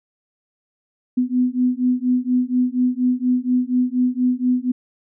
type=beating tone pair; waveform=sine; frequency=248.3 / 252.5 Hz; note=B3 / B3; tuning=+9 / +39 cents; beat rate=4.2 Hz; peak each=-19 dBFS; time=1.17-4.72 s; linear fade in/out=10 ms; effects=none